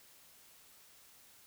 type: silence
effects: white hiss -61 dBFS RMS until 1.46 s